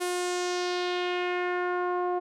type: tone with low-pass filter sweep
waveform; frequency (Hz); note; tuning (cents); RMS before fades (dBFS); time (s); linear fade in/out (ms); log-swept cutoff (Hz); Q
sawtooth; 357.7; F4; +41; -29; 0-2.2; 20; 11000 to 830; 2
effects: none